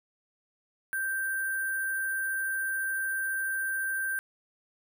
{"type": "tone with sample-and-hold", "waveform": "sine", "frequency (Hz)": 1568, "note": "G6", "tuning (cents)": 0, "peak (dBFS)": -28, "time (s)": [0.93, 4.19], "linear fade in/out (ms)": 0, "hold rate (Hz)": 11025, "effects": []}